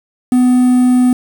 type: tone with quantisation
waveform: triangle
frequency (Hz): 250.2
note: B3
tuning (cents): +23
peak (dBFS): -5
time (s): 0.32-1.13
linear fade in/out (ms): 2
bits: 5
effects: none